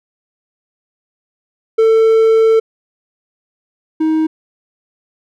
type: tone pair in turn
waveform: triangle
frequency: 446.3 / 315.6 Hz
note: A4 / D#4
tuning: +25 / +25 cents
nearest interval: tritone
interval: 600 cents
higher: first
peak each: -5 / -9 dBFS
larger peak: first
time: 1.78-2.6 / 4-4.27 s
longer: first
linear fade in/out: 10 ms
effects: none